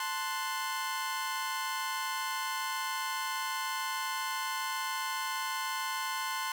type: chord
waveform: sawtooth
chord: F# diminished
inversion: first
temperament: equal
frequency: 880 / 1046.5 / 1480 Hz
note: A5 / C6 / F#6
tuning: 0 / 0 / 0 cents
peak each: -35 / -31 / -36 dBFS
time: 0-6.52 s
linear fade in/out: 2 ms
effects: none